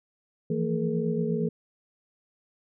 sine tone cluster, 165.3 / 173.8 / 227.2 / 426.6 / 472.7 Hz, E3 / F3 / A#3 / G#4 / A#4, +5 / -8 / -44 / +46 / +24 cents, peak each -29 / -35 / -30 / -30 / -34 dBFS, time 0.5-1.49 s, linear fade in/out 5 ms, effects none

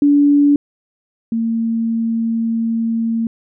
sine tone pair in turn, 287.8 / 227.8 Hz, D4 / A#3, -35 / -40 cents, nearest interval major third, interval 405 cents, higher first, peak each -8 / -15 dBFS, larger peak first, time 0.02-0.56 / 1.32-3.27 s, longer second, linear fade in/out 2 ms, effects none

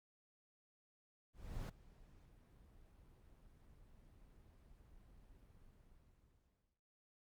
brown noise with ADSR envelope, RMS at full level -43 dBFS, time 1.33-6.81 s, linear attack 360 ms, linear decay 10 ms, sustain -21 dB, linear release 1200 ms, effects noise-tail reverb RT60 0.1 s tail -24 dB re dry + Opus 48 kbps

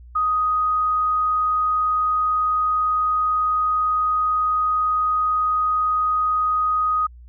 sine tone, 1249 Hz, D#6, 6 cents sharp, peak -17 dBFS, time 0.15-7.07 s, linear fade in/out 10 ms, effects added 60 Hz sine -40 dBFS peak until 7.28 s

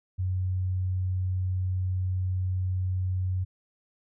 sine tone, 92.5 Hz, F#2, in tune, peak -25 dBFS, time 0.18-3.45 s, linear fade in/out 20 ms, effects none

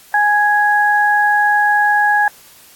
sine tone pair together, 831 / 1662 Hz, G#5 / G#6, +1 / +1 cents, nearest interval octave, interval 1200 cents, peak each -13 / -13 dBFS, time 0.14-2.28 s, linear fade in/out 2 ms, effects white hiss -44 dBFS RMS until 2.75 s + AAC 64 kbps

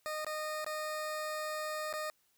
20% pulse tone with dropouts, 615 Hz, D#5, 20 cents flat, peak -31 dBFS, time 0.06-2.1 s, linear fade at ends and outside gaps 0 ms, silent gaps 0.247-0.266 / 0.645-0.664 / 1.928-1.937 s, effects white hiss -73 dBFS RMS until 2.37 s

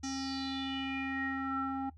square tone with low-pass filter sweep, 268.6 Hz, C4, 46 cents sharp, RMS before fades -36 dBFS, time 0.03-1.9 s, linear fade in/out 10 ms, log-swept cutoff 6100 to 990 Hz, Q 6.7, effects noise-tail reverb RT60 0.1 s tail -18 dB re dry + added 79 Hz sine -52 dBFS peak until 1.97 s

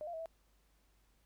sine tone with pitch steps, 609 / 691 / 645 / 655 Hz, D#5 / F5 / E5 / E5, -37 / -19 / -38 / -11 cents, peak -40 dBFS, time 0.01-0.258 s, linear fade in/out 0 ms, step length 62 ms, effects added 50 Hz sine -70 dBFS peak until 1.25 s + pink hiss -75 dBFS RMS until 1.25 s

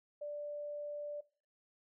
sine tone, 587.3 Hz, D5, in tune, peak -39 dBFS, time 0.21-1.21 s, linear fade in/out 10 ms, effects noise-tail reverb RT60 0.4 s tail -20 dB re dry

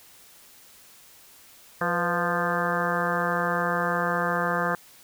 harmonic tone with a mistuned harmonic, 174.61 Hz, F3, in tune, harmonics 1 / 2 / 3 / 4 / 5 / 6 / 7 / 8 / 9 / 10, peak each -31 / -36 / -30 / -32 / -35 / -32 / -30 / -36 / -30 / -35 dBFS, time 1.81-4.75 s, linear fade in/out 2 ms, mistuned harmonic 3, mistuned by -58 cents, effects white hiss -52 dBFS RMS until 5.03 s

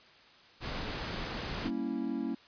pink noise, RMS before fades -37 dBFS, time 0.6-1.71 s, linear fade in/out 50 ms
triangle chord, G diminished seventh, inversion none, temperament equal, 196 / 233.1 / 277.2 / 329.6 Hz, G3 / Bb3 / Db4 / Fb4, 0 / 0 / 0 / 0 cents, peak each -40 / -34 / -34 / -36 dBFS, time 1.64-2.35 s, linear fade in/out 10 ms
effects white hiss -58 dBFS RMS until 2.47 s + resampled to 11025 Hz

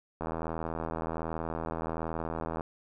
click train, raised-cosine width 1 ms, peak -20 dBFS, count 196, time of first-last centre 0.21-2.609 s, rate 81.3 Hz, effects none

